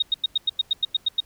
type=tone bursts; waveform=sine; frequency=3729 Hz; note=A#7; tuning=in tune; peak=-17 dBFS; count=11; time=0-1.204 s; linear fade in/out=5 ms; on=24 ms; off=94 ms; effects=pink hiss -57 dBFS RMS until 1.25 s